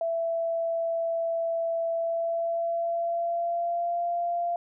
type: tone with pitch glide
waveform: sine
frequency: 665 to 691.6 Hz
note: E5 to F5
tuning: +15 to -17 cents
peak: -25 dBFS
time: 0.01-4.56 s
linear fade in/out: 2 ms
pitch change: +68 cents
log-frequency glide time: 1.92-4.02 s
effects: none